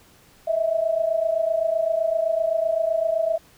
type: tone pair together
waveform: sine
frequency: 632 / 659.8 Hz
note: D#5 / E5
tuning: +27 / +1 cents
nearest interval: minor second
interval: 74 cents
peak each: -24 / -21 dBFS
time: 0.47-3.38 s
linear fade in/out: 10 ms
effects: pink hiss -54 dBFS RMS until 3.57 s